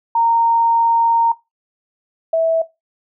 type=tone pair in turn; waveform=sine; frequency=924 / 653.4 Hz; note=A#5 / E5; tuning=-16 / -15 cents; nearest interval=tritone; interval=599 cents; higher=first; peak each=-12 dBFS; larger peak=neither; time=0.15-1.32 / 2.33-2.62 s; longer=first; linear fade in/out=5 ms; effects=noise-tail reverb RT60 0.2 s tail -17 dB re dry